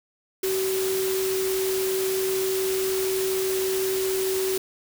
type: tone in noise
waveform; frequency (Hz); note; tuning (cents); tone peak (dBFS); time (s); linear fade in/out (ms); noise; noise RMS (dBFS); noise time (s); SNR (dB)
sine; 380.1; F#4; +47; -23; 0.43-4.58; 5; white; -31; 0.43-4.58; +5
effects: none